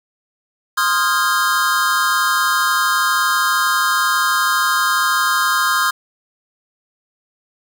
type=chord; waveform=square; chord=F minor seventh; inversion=second; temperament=equal with one note detuned; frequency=1046.5 / 1244.5 / 1396.9 / 1624.2 Hz; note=C6 / Eb6 / F6 / Ab6; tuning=0 / 0 / 0 / -39 cents; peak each=-21 / -20 / -21 / -21 dBFS; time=0.77-5.91 s; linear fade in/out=10 ms; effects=8-bit